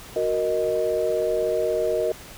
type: chord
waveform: sine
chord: D# minor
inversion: first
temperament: equal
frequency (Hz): 370 / 466.2 / 622.3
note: F#4 / A#4 / D#5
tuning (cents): 0 / 0 / 0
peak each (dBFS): -27 / -24 / -24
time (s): 0.16-2.12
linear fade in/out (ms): 2
effects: pink hiss -42 dBFS RMS until 2.37 s